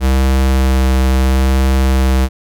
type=tone with vibrato; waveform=square; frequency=65.6 Hz; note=C2; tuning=5 cents sharp; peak=-10 dBFS; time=0-2.29 s; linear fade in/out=50 ms; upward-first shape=sine; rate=0.75 Hz; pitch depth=11 cents each way; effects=none